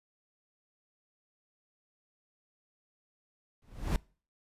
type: noise with exponential growth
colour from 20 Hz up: brown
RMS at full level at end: -24 dBFS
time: 3.62-3.96 s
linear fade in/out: 1 ms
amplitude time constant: 72 ms
effects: noise-tail reverb RT60 0.4 s tail -24 dB re dry + resampled to 32000 Hz